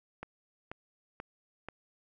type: click train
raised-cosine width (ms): 0.5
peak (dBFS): -25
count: 4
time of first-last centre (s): 0.23-1.686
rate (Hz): 2.06
effects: none